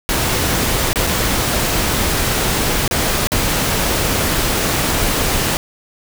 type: noise with dropouts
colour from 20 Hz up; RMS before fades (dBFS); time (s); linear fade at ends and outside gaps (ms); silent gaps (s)
pink; -17; 0.09-5.57; 0; 0.93-0.958 / 1.068-1.072 / 2.878-2.911 / 3.271-3.319
effects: none